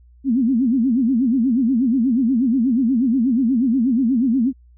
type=tone with vibrato; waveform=sine; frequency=247 Hz; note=B3; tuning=in tune; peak=-14 dBFS; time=0.24-4.53 s; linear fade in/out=50 ms; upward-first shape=sine; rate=8.3 Hz; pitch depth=200 cents each way; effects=added 60 Hz sine -46 dBFS peak until 4.77 s